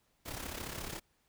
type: noise with amplitude modulation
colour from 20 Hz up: pink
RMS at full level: -39 dBFS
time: 0.25-1 s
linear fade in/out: 20 ms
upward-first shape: sine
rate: 34.1 Hz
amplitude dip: 65%
effects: pink hiss -74 dBFS RMS until 1.28 s